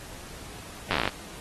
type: slowing click train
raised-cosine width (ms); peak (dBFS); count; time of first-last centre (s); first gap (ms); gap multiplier
0.3; -9; 12; 0.91-1.076; 10; 1.08
effects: pink hiss -44 dBFS RMS until 1.4 s + AAC 32 kbps